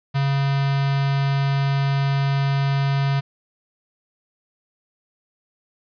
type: tone with notch filter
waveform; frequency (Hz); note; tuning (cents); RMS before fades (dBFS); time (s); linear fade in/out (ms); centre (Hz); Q
square; 138.59; C#3; 0; -20; 0.14-3.21; 20; 380; 1.3
effects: resampled to 11025 Hz + 9-bit